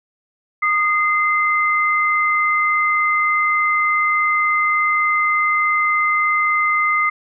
sine tone pair together, 1230.6 / 2074 Hz, D#6 / C7, -19 / -16 cents, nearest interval major sixth, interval 903 cents, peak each -17 dBFS, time 0.62-7.1 s, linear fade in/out 10 ms, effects none

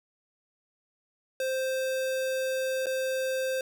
square tone with dropouts, 523.3 Hz, C5, in tune, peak -28 dBFS, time 1.4-3.61 s, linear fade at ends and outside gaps 2 ms, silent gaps 2.859-2.867 s, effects none

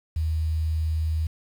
sine tone, 79.3 Hz, D#2, 33 cents sharp, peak -22 dBFS, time 0.16-1.27 s, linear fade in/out 5 ms, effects 8-bit

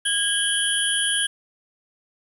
sine tone cluster, 1636 / 3042 / 3278 / 9810 Hz, G#6 / F#7 / G#7 / D#9, -26 / +47 / -23 / -26 cents, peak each -25 / -26 / -25 / -24 dBFS, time 0.05-1.27 s, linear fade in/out 10 ms, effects tanh soft clip ceiling -9 dBFS + 8-bit

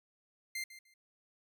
sawtooth tone with echo, 2093 Hz, C7, in tune, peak -33 dBFS, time 0.55-0.64 s, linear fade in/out 5 ms, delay 150 ms, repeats 2, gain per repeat -14 dB, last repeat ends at 0.94 s, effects none

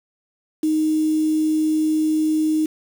sine tone with quantisation, 311.1 Hz, D#4, in tune, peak -16 dBFS, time 0.63-2.66 s, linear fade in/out 5 ms, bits 6, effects none

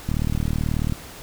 click train, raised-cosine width 5 ms, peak -11 dBFS, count 33, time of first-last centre 0.09-0.923 s, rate 38.4 Hz, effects pink hiss -40 dBFS RMS until 1.22 s

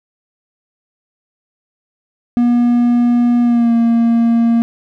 triangle tone with pitch glide, 240.4 to 232.1 Hz, B3 to A#3, -46 to -7 cents, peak -7 dBFS, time 2.37-4.62 s, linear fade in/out 0 ms, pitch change -61 cents, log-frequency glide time 3.42-3.73 s, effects none

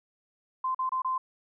sine tone with dropouts, 1037 Hz, C6, 16 cents flat, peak -26 dBFS, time 0.64-1.18 s, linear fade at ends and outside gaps 5 ms, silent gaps 0.747-0.79 / 0.893-0.919 / 1.02-1.046 s, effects none

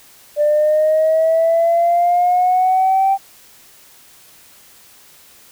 sine exponential sweep, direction up, 590 to 784 Hz, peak -10 dBFS, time 0.36-3.18 s, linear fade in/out 50 ms, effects tanh soft clip ceiling -7 dBFS + white hiss -46 dBFS RMS until 5.51 s

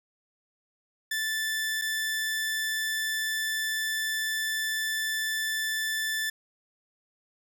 sawtooth tone with dropouts, 1758 Hz, A6, 2 cents flat, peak -24 dBFS, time 1.11-6.3 s, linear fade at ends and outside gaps 5 ms, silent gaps 1.815-1.819 s, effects none

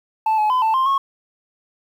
sine tone with pitch steps, 877 / 852 / 1015 / 885 / 1050 / 1093 Hz, A5 / G#5 / B5 / A5 / C6 / C#6, -6 / +44 / +47 / +10 / +6 / -25 cents, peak -12 dBFS, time 0.26-0.98 s, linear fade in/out 5 ms, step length 120 ms, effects tanh soft clip ceiling -14 dBFS + 8-bit

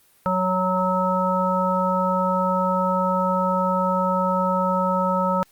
harmonic tone, 185 Hz, F#3, in tune, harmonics 1 / 3 / 5 / 7, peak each -24 / -24 / -24 / -24 dBFS, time 0.26-5.43 s, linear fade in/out 0 ms, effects white hiss -58 dBFS RMS until 5.51 s + Opus 32 kbps

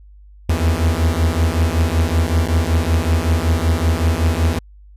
45% pulse beating tone pair, 79.1 / 84.4 Hz, D#2 / E2, +29 / +41 cents, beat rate 5.3 Hz, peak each -17 dBFS, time 0.49-4.59 s, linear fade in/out 5 ms, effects added 50 Hz sine -40 dBFS peak until 4.96 s + resampled to 32000 Hz

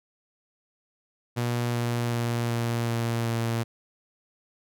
sawtooth tone with pitch steps, 120 / 119.1 / 118.21 / 117.33 / 116.45 / 115.58 Hz, B2 / A#2 / A#2 / A#2 / A#2 / A#2, -49 / +38 / +25 / +12 / -1 / -14 cents, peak -21 dBFS, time 1.36-3.64 s, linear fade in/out 20 ms, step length 380 ms, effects none

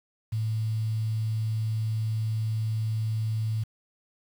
sine tone with quantisation, 110 Hz, A2, in tune, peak -25 dBFS, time 0.32-3.64 s, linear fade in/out 10 ms, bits 8, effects none

